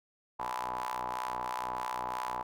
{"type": "ring-modulated tone", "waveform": "sawtooth", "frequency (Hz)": 62.1, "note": "B1", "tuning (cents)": 10, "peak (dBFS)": -27, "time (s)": [0.39, 2.43], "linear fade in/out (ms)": 10, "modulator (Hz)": 930, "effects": []}